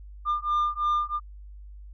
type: beating tone pair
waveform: sine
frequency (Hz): 1200 / 1203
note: D6 / D6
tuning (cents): +37 / +41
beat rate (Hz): 3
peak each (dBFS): -24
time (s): 0.25-1.2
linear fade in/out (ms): 50
effects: tanh soft clip ceiling -20 dBFS + added 50 Hz sine -41 dBFS peak until 1.93 s